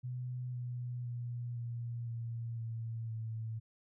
sine tone with pitch steps, 125 / 122.71 / 120.46 / 118.26 / 116.09 / 113.97 / 111.88 Hz, B2 / B2 / B2 / A#2 / A#2 / A#2 / A2, +21 / -11 / -43 / +25 / -7 / -39 / +29 cents, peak -37 dBFS, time 0.03-3.6 s, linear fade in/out 20 ms, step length 510 ms, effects none

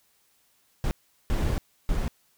brown noise bursts at uneven times, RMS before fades -25 dBFS, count 3, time 0.84-0.91 / 1.3-1.58 / 1.89-2.08 s, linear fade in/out 0 ms, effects white hiss -66 dBFS RMS until 2.37 s

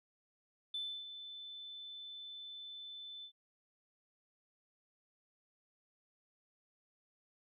sine tone with ADSR envelope, 3520 Hz, A7, in tune, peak -36 dBFS, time 0.74-3.32 s, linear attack 5 ms, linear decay 300 ms, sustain -10 dB, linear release 80 ms, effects tanh soft clip ceiling -32 dBFS

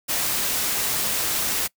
white noise, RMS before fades -24 dBFS, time 0.08-1.68 s, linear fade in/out 20 ms, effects noise-tail reverb RT60 0.1 s tail -23 dB re dry

